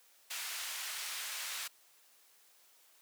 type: band-pass noise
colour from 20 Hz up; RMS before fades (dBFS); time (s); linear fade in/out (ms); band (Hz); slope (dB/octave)
pink; -41; 0.3-1.68; 10; 1700 to 15000; 12
effects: white hiss -65 dBFS RMS until 3.01 s + high-pass 400 Hz 12 dB/octave